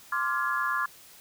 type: chord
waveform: sine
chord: D half-diminished seventh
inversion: third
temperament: equal with one note detuned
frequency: 1046.5 / 1174.7 / 1396.9 / 1683.4 Hz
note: C6 / D6 / F6 / Ab6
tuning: 0 / 0 / 0 / +23 cents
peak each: -31 dBFS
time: 0.12-0.86 s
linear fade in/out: 5 ms
effects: white hiss -52 dBFS RMS until 1.2 s